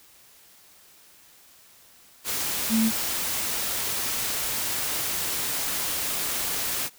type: tone in noise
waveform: sine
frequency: 223.1 Hz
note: A3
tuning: 24 cents sharp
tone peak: -19 dBFS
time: 2.69-2.92 s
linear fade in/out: 50 ms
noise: white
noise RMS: -28 dBFS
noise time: 2.24-6.9 s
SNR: +6 dB
effects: white hiss -54 dBFS RMS until 6.98 s

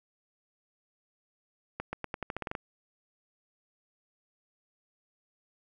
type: accelerating click train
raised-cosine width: 0.5 ms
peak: -19 dBFS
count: 11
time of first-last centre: 1.8-2.552 s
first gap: 130 ms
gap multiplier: 0.87
effects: 10-bit

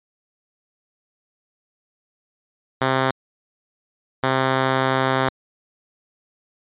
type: tone bursts at uneven times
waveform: 5% pulse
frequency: 131.9 Hz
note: C3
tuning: 14 cents sharp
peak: -6 dBFS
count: 2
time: 2.81-3.11 / 4.23-5.29 s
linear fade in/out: 5 ms
effects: resampled to 8000 Hz

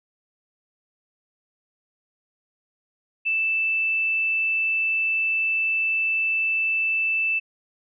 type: tone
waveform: sine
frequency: 2644 Hz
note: E7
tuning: 5 cents sharp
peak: -20 dBFS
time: 3.25-7.4 s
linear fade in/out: 20 ms
effects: none

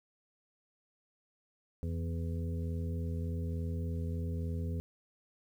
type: harmonic tone with a mistuned harmonic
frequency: 83.4 Hz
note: E2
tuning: 21 cents sharp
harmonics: 1 / 2 / 3 / 5 / 6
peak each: -34 / -40 / -44 / -48 / -50 dBFS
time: 1.83-4.8 s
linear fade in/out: 0 ms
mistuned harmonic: 1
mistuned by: +46 cents
effects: 11-bit

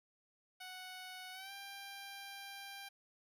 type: tone with pitch glide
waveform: 10% pulse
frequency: 740 to 793.1 Hz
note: F#5 to G5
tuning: 0 to +20 cents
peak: -39 dBFS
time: 0.6-2.89 s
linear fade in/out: 10 ms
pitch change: +120 cents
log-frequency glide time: 1.32-1.52 s
effects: none

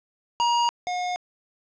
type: tone pair in turn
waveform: square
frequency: 949 / 720.2 Hz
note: A#5 / F#5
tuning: +31 / -47 cents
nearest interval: perfect fourth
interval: 478 cents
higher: first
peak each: -20 / -26 dBFS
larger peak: first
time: 0.4-0.69 / 0.87-1.16 s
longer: neither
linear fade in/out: 0 ms
effects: resampled to 16000 Hz + 8-bit

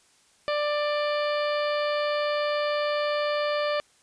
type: harmonic tone with a mistuned harmonic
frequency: 591 Hz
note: D5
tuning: 11 cents sharp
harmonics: 1 / 2 / 3 / 4 / 5 / 6 / 7 / 8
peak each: -25 / -31 / -35 / -37 / -39 / -41 / -42 / -43 dBFS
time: 0.48-3.8 s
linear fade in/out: 0 ms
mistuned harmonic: 7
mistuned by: +56 cents
effects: white hiss -61 dBFS RMS until 4.02 s + resampled to 22050 Hz

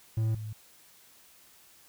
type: tone pair in turn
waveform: triangle / sine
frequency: 110.9 / 108.12 Hz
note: A2 / A2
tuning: +14 / -30 cents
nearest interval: unison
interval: 44 cents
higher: first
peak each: -23 / -35 dBFS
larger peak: first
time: 0.17-0.35 / 0.35-0.53 s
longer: neither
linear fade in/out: 5 ms
effects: white hiss -58 dBFS RMS until 1.88 s

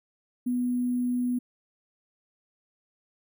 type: tone with sample-and-hold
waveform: sine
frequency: 246.9 Hz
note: B3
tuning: in tune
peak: -24 dBFS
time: 0.46-1.39 s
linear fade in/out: 10 ms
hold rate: 11025 Hz
effects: none

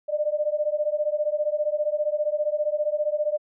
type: beating tone pair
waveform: sine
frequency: 593 / 608 Hz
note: D5 / D#5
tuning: +17 / -40 cents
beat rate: 15 Hz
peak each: -25 / -25 dBFS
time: 0.08-3.38 s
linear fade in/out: 20 ms
effects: none

